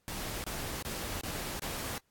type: noise bursts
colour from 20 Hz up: pink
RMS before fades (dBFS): -38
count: 5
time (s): 0.08-1.98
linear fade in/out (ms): 0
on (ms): 360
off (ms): 25
effects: pink hiss -75 dBFS RMS until 2.1 s + AAC 64 kbps